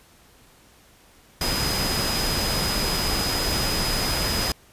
sine tone in noise, 4999 Hz, D#8, 7 cents sharp, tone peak -27 dBFS, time 1.41-4.52 s, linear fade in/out 2 ms, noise pink, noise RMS -25 dBFS, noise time 1.41-4.52 s, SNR -5 dB, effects pink hiss -54 dBFS RMS until 4.72 s + resampled to 32000 Hz

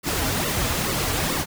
pink noise with flanger, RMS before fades -24 dBFS, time 0.03-1.46 s, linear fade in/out 50 ms, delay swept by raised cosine 1.2 to 5.6 ms, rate 2.3 Hz, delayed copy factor -0.7, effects none

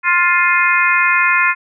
harmonic tone with a mistuned harmonic, 351.2 Hz, F4, 10 cents sharp, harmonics 3 / 4 / 5 / 6 / 7, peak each -17 / -17 / -17 / -17 / -17 dBFS, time 0.03-1.55 s, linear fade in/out 50 ms, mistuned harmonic 7, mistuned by +18 cents, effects none

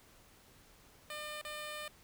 10% pulse tone with dropouts, 602 Hz, D5, 43 cents sharp, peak -33 dBFS, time 1.1-1.88 s, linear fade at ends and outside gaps 2 ms, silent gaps 1.414-1.449 s, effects pink hiss -62 dBFS RMS until 2.03 s

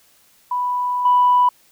sine tone with level steps, 987.8 Hz, B5, in tune, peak -18 / -10 dBFS, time 0.51-1.49 s, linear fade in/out 5 ms, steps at 1.05 s, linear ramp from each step 5 ms, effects tanh soft clip ceiling -6 dBFS + white hiss -55 dBFS RMS until 1.71 s

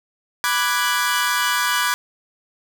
sawtooth chord, G# half-diminished seventh, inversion first, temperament equal, 987.8 / 1174.7 / 1480 / 1661.2 Hz, B5 / D6 / F#6 / G#6, 0 / 0 / 0 / 0 cents, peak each -20 dBFS, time 0.44-1.94 s, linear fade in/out 0 ms, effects none

